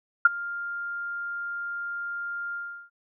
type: tone with ADSR envelope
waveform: sine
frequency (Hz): 1400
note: F6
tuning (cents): +4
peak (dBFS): -9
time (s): 0.25-2.9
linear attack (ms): 5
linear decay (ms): 22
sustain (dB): -21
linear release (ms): 360
effects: none